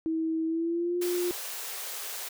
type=tone with pitch glide; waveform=sine; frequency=322.5 to 353.7 Hz; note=E4 to F4; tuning=-38 to +22 cents; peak=-26 dBFS; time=0.06-1.31 s; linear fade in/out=0 ms; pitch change=+160 cents; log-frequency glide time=0.46-0.98 s
type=high-pass noise; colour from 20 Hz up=white; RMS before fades=-37 dBFS; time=1.01-2.29 s; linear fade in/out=10 ms; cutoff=380 Hz; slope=96 dB/octave
effects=none